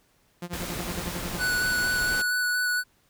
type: tone with tremolo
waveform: sawtooth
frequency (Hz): 175.1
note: F3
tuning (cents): +5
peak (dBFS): -27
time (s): 0.42-1.41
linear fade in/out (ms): 2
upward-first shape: sine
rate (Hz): 11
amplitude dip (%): 95
type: noise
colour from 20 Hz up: pink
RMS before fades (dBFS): -34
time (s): 0.53-2.22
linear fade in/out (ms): 5
type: tone with vibrato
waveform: square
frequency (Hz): 1480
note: F#6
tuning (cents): 0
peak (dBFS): -24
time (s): 1.38-2.84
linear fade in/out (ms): 50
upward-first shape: square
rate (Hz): 4.3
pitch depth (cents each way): 9
effects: pink hiss -65 dBFS RMS until 3.09 s